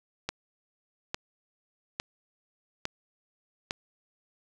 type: click train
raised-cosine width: 0.2 ms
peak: -13 dBFS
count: 5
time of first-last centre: 0.29-3.709 s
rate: 1.17 Hz
effects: none